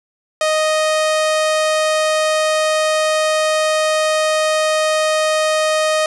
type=tone; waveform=sawtooth; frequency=622.3 Hz; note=D#5; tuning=in tune; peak=-10 dBFS; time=0.41-6.06 s; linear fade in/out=2 ms; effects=resampled to 24000 Hz + 8-bit